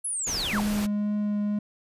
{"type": "linear sweep", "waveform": "sine", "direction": "down", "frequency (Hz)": [10920, 607], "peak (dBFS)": -27, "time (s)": [0.04, 0.61], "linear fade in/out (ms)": 10}
{"type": "noise", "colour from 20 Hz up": "pink", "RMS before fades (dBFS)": -34, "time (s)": [0.26, 0.87], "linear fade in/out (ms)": 20}
{"type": "tone with vibrato", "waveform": "triangle", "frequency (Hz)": 207.7, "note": "G#3", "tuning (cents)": 0, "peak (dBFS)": -22, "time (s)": [0.53, 1.59], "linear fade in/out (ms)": 5, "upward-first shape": "triangle", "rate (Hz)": 2, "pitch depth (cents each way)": 9}
{"effects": ["resampled to 32000 Hz"]}